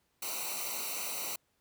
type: noise with comb filter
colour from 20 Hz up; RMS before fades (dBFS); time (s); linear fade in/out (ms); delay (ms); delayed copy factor
white; -37; 0.22-1.36; 5; 0.59; -0.9
effects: pink hiss -75 dBFS RMS until 1.6 s + high-pass 60 Hz 12 dB/octave